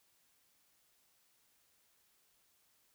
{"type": "silence", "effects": ["white hiss -73 dBFS RMS until 2.94 s"]}